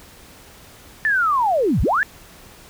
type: linear two-way sweep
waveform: sine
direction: down then up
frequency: 1792 to 33.76 to 1792 Hz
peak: -15 dBFS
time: 1.05-2.03 s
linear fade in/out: 0 ms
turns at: 1.82 s
effects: pink hiss -45 dBFS RMS until 2.69 s